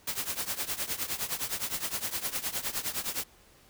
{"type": "noise with tremolo", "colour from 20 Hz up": "white", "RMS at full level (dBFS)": -30, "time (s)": [0.07, 3.24], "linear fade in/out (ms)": 5, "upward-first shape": "triangle", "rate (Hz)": 9.7, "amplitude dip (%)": 90, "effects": ["pink hiss -59 dBFS RMS until 3.69 s"]}